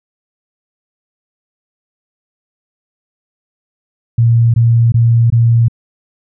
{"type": "tone bursts", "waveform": "sine", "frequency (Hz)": 116.54, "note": "A#2", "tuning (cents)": 0, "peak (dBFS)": -6, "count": 4, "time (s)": [4.18, 5.683], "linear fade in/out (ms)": 5, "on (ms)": 360, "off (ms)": 21, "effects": []}